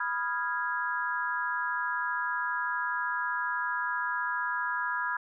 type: chord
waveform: sine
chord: F half-diminished seventh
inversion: second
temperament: equal with one note detuned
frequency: 987.8 / 1244.5 / 1396.9 / 1652.6 Hz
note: Cb6 / Eb6 / F6 / Ab6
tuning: 0 / 0 / 0 / -9 cents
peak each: -33 / -38 / -35 / -32 dBFS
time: 0-5.17 s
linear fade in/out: 5 ms
effects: none